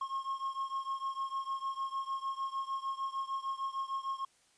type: beating tone pair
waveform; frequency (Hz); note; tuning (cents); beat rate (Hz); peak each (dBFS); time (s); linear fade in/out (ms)
triangle; 1077 / 1083.6; C6 / C#6; +50 / -40; 6.6; -35 / -37; 0.01-4.25; 5
effects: white hiss -68 dBFS RMS until 4.57 s + resampled to 22050 Hz